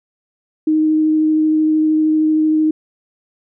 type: tone with vibrato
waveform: sine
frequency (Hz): 311.1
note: D#4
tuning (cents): 0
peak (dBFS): -11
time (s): 0.67-2.71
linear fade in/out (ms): 5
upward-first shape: sine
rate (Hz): 13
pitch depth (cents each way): 9
effects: none